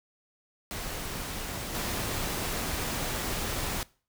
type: noise with level steps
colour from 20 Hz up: pink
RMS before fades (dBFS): -36 / -32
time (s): 0.71-3.83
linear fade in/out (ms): 0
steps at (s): 1.74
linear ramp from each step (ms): 10
effects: noise-tail reverb RT60 0.4 s tail -22 dB re dry